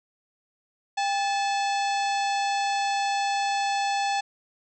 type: harmonic tone with a mistuned harmonic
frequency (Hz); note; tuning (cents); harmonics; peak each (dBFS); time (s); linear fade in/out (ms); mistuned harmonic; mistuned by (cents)
867; A5; -26; 1 / 2 / 3 / 4 / 5 / 6 / 7 / 8 / 9; -24 / -34 / -34 / -38 / -37 / -42 / -43 / -47 / -43; 0.97-4.21; 10; 1; -140
effects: none